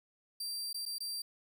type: tone with dropouts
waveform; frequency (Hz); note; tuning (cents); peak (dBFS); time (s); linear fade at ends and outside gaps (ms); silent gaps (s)
sawtooth; 4706; D8; +3; -34; 0.4-1.22; 5; 0.73-0.743 / 0.854-0.861 / 0.984-1.004
effects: none